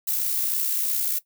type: noise with amplitude modulation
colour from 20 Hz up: violet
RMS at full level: -23 dBFS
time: 0.07-1.19 s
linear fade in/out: 10 ms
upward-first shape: sine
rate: 62.9 Hz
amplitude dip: 40%
effects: noise-tail reverb RT60 0.1 s tail -17 dB re dry